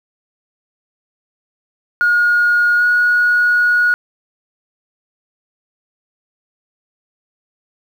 sine tone with pitch glide, 1435 to 1452.5 Hz, F6 to F#6, +47 to -32 cents, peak -9 dBFS, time 2.01-3.94 s, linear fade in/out 0 ms, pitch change +21 cents, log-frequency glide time 2.77-2.83 s, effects tanh soft clip ceiling -6 dBFS + 7-bit

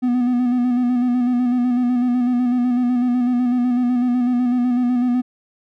triangle tone with vibrato, 246.5 Hz, B3, 3 cents flat, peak -13 dBFS, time 0.02-5.22 s, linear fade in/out 20 ms, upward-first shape square, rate 8 Hz, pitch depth 30 cents each way, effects none

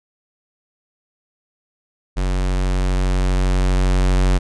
square tone with level ramp, 46.25 Hz, F#1, in tune, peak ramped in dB -18 to -13 dBFS, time 2.16-4.39 s, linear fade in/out 20 ms, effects resampled to 22050 Hz

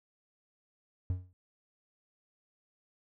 triangle tone with exponential decay, 91.2 Hz, F#2, 24 cents flat, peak -24 dBFS, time 1.1-1.33 s, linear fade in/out 0 ms, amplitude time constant 49 ms, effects none

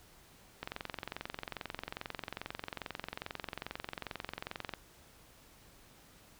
click train, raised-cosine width 0.3 ms, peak -22 dBFS, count 93, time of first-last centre 0.63-4.737 s, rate 22.4 Hz, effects pink hiss -60 dBFS RMS until 6.39 s

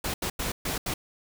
pink noise bursts at uneven times, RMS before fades -30 dBFS, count 5, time 0.04-0.14 / 0.22-0.3 / 0.39-0.52 / 0.65-0.78 / 0.86-0.94 s, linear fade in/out 5 ms, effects none

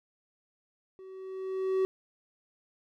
triangle tone with level ramp, 379.2 Hz, F#4, 43 cents sharp, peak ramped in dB -44 to -21 dBFS, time 0.99-1.85 s, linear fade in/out 0 ms, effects none

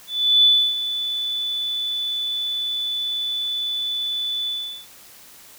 sine tone with ADSR envelope, 3482 Hz, A7, 19 cents flat, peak -10 dBFS, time 0.07-4.87 s, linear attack 370 ms, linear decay 300 ms, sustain -12 dB, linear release 390 ms, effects white hiss -46 dBFS RMS until 5.58 s

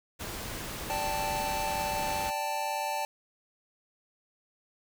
pink noise, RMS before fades -38 dBFS, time 0.19-2.31 s, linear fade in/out 20 ms
square chord, D suspended fourth, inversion none, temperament just, 587.3 / 783.1 / 881 Hz, D5 / G5 / A5, 0 / -2 / +2 cents, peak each -38 / -36 / -33 dBFS, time 0.9-3.05 s, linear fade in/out 0 ms
effects none

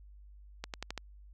accelerating click train, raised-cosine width 0.2 ms, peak -20 dBFS, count 5, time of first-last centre 0.64-0.977 s, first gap 98 ms, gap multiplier 0.9, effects added 50 Hz sine -51 dBFS peak until 1.33 s

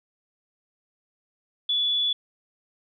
sine tone, 3433 Hz, A7, 43 cents flat, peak -21 dBFS, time 1.69-2.13 s, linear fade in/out 5 ms, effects none

